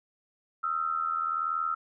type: tone pair together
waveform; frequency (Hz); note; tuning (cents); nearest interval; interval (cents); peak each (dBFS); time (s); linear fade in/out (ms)
sine; 1269 / 1350.1; D#6 / E6; +34 / +41; minor second; 107; -31 / -29; 0.63-1.75; 10
effects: none